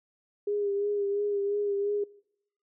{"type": "tone with vibrato", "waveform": "sine", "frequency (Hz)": 406.2, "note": "G#4", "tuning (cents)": -38, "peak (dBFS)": -26, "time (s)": [0.47, 2.04], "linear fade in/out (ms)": 5, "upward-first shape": "sine", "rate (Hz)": 2.9, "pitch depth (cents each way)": 31, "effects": ["noise-tail reverb RT60 0.7 s tail -21 dB re dry"]}